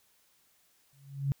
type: tone with exponential growth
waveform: sine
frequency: 138.59 Hz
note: C#3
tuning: in tune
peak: -23 dBFS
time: 0.93-1.32 s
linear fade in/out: 0 ms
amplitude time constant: 83 ms
effects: white hiss -68 dBFS RMS until 1.4 s